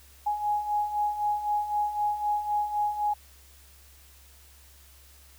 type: beating tone pair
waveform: sine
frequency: 830.6 / 834.5 Hz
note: G#5 / G#5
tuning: 0 / +8 cents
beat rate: 3.9 Hz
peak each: -32 / -26 dBFS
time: 0.26-3.14 s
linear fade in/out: 10 ms
effects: added 68 Hz sine -54 dBFS peak until 5.38 s + white hiss -56 dBFS RMS until 5.38 s